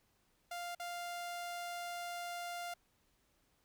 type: tone with dropouts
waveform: sawtooth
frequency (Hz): 698.5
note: F5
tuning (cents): 0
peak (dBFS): -37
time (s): 0.51-2.74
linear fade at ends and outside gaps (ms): 5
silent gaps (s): 0.75-0.797
effects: pink hiss -75 dBFS RMS until 3.64 s